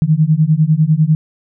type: beating tone pair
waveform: sine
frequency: 151.2 / 161.2 Hz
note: D#3 / E3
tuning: -49 / -38 cents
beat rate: 10 Hz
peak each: -12 dBFS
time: 0.02-1.15 s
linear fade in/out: 0 ms
effects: none